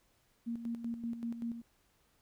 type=tone with tremolo; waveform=sine; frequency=233.1 Hz; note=A#3; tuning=in tune; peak=-34 dBFS; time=0.46-1.62 s; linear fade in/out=20 ms; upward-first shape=square; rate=5.2 Hz; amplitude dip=60%; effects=pink hiss -72 dBFS RMS until 2.21 s